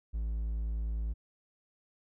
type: tone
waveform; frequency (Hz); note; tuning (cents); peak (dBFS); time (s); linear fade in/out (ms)
triangle; 55; A1; 0; -29; 0.13-1.14; 20
effects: none